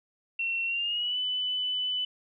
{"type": "tone with pitch glide", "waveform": "sine", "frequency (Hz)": [2718, 2998], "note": ["F7", "F#7"], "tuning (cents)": [-48, 22], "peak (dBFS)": -27, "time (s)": [0.39, 2.05], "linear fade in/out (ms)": 5, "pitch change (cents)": 170, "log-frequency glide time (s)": [0.66, 1.18], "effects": []}